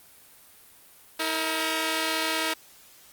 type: tone pair together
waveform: 5% pulse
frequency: 320 / 462.1 Hz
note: D#4 / A#4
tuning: +49 / -15 cents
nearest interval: tritone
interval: 636 cents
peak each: -15 / -19 dBFS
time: 1.19-2.54 s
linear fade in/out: 10 ms
effects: white hiss -53 dBFS RMS until 3.12 s + Opus 32 kbps